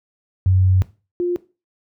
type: tone pair in turn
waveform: sine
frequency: 93.4 / 352.6 Hz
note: F#2 / F4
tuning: +17 / +17 cents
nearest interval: octave + major seventh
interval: 2300 cents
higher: second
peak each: -11 / -17 dBFS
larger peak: first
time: 0.46-0.82 / 1.2-1.36 s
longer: first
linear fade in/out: 0 ms
effects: noise-tail reverb RT60 0.3 s tail -17 dB re dry + high-pass 60 Hz 12 dB/octave